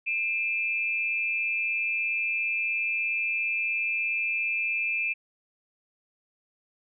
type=tone pair together; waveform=sine; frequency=2395 / 2612 Hz; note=D7 / E7; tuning=+33 / -17 cents; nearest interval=major second; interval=150 cents; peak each=-28 dBFS; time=0.06-5.14 s; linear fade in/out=20 ms; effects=none

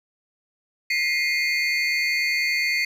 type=tone cluster; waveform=triangle; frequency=1964 / 2114 / 2461 / 4457 Hz; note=B6 / C7 / D#7 / C#8; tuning=-10 / +17 / -20 / +9 cents; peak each=-29 / -21 / -26 / -27 dBFS; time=0.9-2.85 s; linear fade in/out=5 ms; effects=none

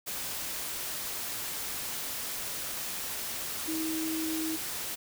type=tone in noise; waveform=sine; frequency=319.5 Hz; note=D#4; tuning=46 cents sharp; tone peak=-31 dBFS; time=3.67-4.57 s; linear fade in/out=20 ms; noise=white; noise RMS=-36 dBFS; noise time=0.06-4.96 s; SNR=+2 dB; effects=none

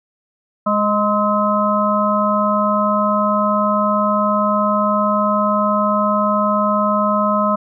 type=harmonic tone with a mistuned harmonic; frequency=207.7 Hz; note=G#3; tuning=in tune; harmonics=1 / 3 / 5 / 6; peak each=-19 / -19 / -19 / -19 dBFS; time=0.66-7.56 s; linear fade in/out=10 ms; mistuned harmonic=6; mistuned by=+48 cents; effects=none

